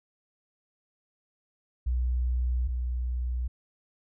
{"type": "tone pair in turn", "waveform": "sine", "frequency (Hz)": [61.74, 61.48], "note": ["B1", "B1"], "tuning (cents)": [0, -7], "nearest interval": "unison", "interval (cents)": 7, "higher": "first", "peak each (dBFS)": [-24, -27], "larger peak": "first", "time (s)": [[1.86, 2.68], [2.68, 3.48]], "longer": "first", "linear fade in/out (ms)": 10, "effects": []}